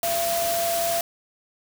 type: tone in noise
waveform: sine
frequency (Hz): 680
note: F5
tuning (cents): -46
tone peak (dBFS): -23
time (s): 0.03-1.01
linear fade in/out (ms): 2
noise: white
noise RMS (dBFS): -28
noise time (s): 0.03-1.01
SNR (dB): +2
effects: none